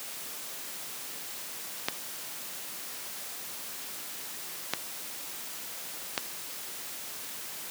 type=clicks; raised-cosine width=0.2 ms; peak=-8 dBFS; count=3; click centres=1.885 / 4.736 / 6.178 s; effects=white hiss -40 dBFS RMS until 7.7 s + high-pass 150 Hz 12 dB/octave